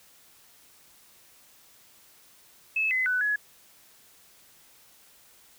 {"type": "tone with pitch steps", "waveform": "sine", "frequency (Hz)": [2601, 2032, 1495, 1687], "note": ["E7", "B6", "F#6", "G#6"], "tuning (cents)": [-24, 49, 17, 27], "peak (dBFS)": -23, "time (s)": [2.76, 3.36], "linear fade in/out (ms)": 5, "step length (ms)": 150, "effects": ["white hiss -57 dBFS RMS until 5.58 s"]}